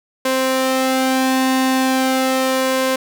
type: tone with flanger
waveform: sawtooth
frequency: 261.6 Hz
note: C4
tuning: in tune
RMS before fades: -17 dBFS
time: 0.25-2.96 s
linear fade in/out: 5 ms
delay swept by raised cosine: 2 to 2.73 ms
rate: 0.38 Hz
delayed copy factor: +0.55
effects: none